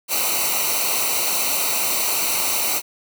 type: noise with comb filter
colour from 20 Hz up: white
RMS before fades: -21 dBFS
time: 0.08-2.82 s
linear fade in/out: 50 ms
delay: 0.59 ms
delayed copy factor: -0.8
effects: none